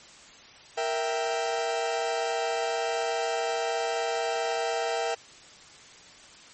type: chord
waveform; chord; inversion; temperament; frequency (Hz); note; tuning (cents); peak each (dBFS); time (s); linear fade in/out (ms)
40% pulse; E diminished; second; equal; 466.2 / 659.3 / 784; Bb4 / E5 / G5; 0 / 0 / 0; -30; 0.77-5.15; 10
effects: white hiss -50 dBFS RMS until 6.53 s + MP3 32 kbps